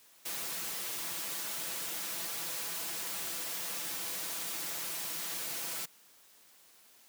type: noise with comb filter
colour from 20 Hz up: white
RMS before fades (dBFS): -38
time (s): 0.25-5.86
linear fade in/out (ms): 10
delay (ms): 6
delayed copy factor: +0.6
effects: white hiss -61 dBFS RMS until 7.08 s + high-pass 150 Hz 12 dB/octave